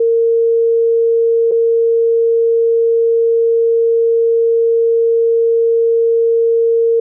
sine tone with dropouts, 460 Hz, A#4, 23 cents flat, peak -9 dBFS, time 0-7 s, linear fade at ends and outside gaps 5 ms, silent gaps 1.513-1.517 s, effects none

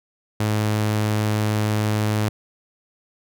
sawtooth tone, 106.6 Hz, G#2, 46 cents sharp, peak -15 dBFS, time 0.4-2.29 s, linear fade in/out 5 ms, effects none

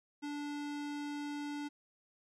square tone, 291.3 Hz, D4, 14 cents flat, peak -39 dBFS, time 0.22-1.69 s, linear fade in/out 20 ms, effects low-pass 7000 Hz 12 dB/octave

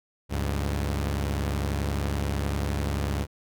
sawtooth tone pair together, 71.06 / 100.5 Hz, C#2 / G2, +44 / +44 cents, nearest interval tritone, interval 600 cents, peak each -23 / -27 dBFS, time 0.29-3.27 s, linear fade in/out 50 ms, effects none

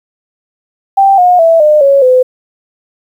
sine tone with pitch steps, 784 / 718.9 / 659.3 / 604.5 / 554.4 / 508.4 Hz, G5 / F5 / E5 / D5 / C#5 / C5, 0 / +50 / 0 / +50 / 0 / -50 cents, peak -3 dBFS, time 0.97-2.23 s, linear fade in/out 10 ms, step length 210 ms, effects 7-bit

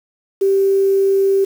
sine tone with quantisation, 390.5 Hz, G4, 7 cents flat, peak -11 dBFS, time 0.41-1.45 s, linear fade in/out 10 ms, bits 6, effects none

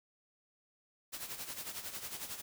white noise with tremolo, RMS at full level -41 dBFS, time 1.12-2.42 s, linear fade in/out 20 ms, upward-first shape sine, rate 11 Hz, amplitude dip 65%, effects none

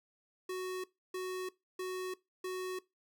square tone bursts, 370 Hz, F#4, in tune, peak -37 dBFS, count 4, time 0.49-2.79 s, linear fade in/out 5 ms, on 350 ms, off 300 ms, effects noise-tail reverb RT60 0.2 s tail -20 dB re dry

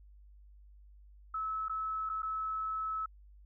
sine tone with dropouts, 1299 Hz, E6, 26 cents flat, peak -33 dBFS, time 1.34-3.06 s, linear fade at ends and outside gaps 5 ms, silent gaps 1.684-1.695 / 2.093-2.097 / 2.221-2.229 s, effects added 50 Hz sine -54 dBFS peak until 3.45 s

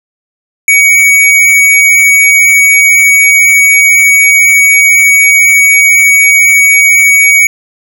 square tone, 2251 Hz, C#7, 26 cents sharp, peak -3 dBFS, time 0.68-7.47 s, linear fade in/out 2 ms, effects none

